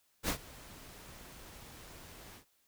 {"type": "noise with ADSR envelope", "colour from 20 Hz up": "pink", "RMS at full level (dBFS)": -31, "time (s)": [0.23, 2.45], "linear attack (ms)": 54, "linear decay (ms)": 87, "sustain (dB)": -21, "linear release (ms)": 100, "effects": ["white hiss -73 dBFS RMS until 2.67 s"]}